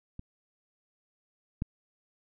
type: clicks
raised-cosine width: 5 ms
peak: -28 / -18 dBFS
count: 2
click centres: 0.194 / 1.621 s
effects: none